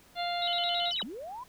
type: harmonic tone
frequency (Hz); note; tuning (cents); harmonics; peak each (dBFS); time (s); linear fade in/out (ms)
698.5; F5; 0; 1 / 2 / 3 / 4 / 5 / 6; -31 / -42 / -41 / -44 / -39 / -40; 0.15-0.93; 50
type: tone with vibrato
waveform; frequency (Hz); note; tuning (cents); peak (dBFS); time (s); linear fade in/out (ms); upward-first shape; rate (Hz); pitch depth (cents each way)
sine; 3397; G#7; +38; -30; 0.42-1.03; 2; square; 9.2; 210
type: linear two-way sweep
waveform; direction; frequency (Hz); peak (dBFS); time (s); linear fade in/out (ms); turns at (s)
sine; down then up; 6060 to 178.9 to 1045; -38; 0.91-1.44; 10; 1.03
effects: pink hiss -59 dBFS RMS until 1.48 s